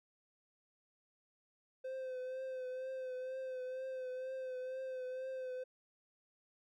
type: tone with vibrato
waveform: triangle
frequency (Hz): 516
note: C5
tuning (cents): -24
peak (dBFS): -38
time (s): 1.84-5.64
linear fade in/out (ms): 10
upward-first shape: triangle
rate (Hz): 2.1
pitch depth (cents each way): 37
effects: none